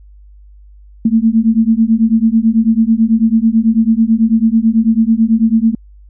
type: beating tone pair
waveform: sine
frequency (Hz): 220 / 229.1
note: A3 / A#3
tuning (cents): 0 / -30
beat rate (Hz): 9.1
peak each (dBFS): -11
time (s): 1.05-5.75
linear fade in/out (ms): 5
effects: added 50 Hz sine -37 dBFS peak until 6.09 s